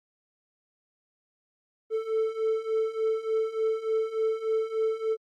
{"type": "beating tone pair", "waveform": "triangle", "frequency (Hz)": [440, 443.4], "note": ["A4", "A4"], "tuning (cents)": [0, 13], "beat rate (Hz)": 3.4, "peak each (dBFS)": [-28, -25], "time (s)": [1.9, 5.17], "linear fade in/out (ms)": 50, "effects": ["Opus 32 kbps"]}